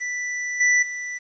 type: tone with level steps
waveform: square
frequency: 1975.5 Hz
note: B6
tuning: in tune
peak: -26 / -16 / -29 dBFS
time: 0-1.19 s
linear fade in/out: 20 ms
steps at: 0.6 / 0.82 s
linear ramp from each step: 10 ms
effects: resampled to 16000 Hz + 9-bit